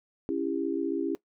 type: chord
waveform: sine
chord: C# diminished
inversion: none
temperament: just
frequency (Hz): 277.2 / 332.6 / 399.1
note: C#4 / E4 / G4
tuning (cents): 0 / +16 / +31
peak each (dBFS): -31 / -30 / -33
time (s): 0.29-1.15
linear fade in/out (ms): 0
effects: noise-tail reverb RT60 0.1 s tail -19 dB re dry